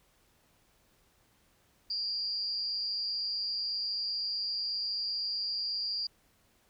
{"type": "tone with amplitude modulation", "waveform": "sine", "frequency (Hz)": 4747, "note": "D8", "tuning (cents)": 18, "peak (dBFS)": -28, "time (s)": [1.9, 6.07], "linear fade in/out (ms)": 5, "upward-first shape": "sine", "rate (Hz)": 212, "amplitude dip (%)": 70, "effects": ["pink hiss -68 dBFS RMS until 6.69 s"]}